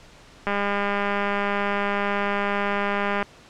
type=click train; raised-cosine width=0.5 ms; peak=-10 dBFS; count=558; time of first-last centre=0.47-3.227 s; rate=202 Hz; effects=pink hiss -49 dBFS RMS until 3.49 s + low-pass 6000 Hz 12 dB/octave